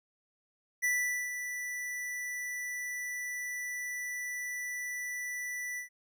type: tone with ADSR envelope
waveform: square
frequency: 1973 Hz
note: B6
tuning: 2 cents flat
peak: -27 dBFS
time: 0.82-5.89 s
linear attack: 23 ms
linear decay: 450 ms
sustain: -9 dB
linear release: 110 ms
effects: none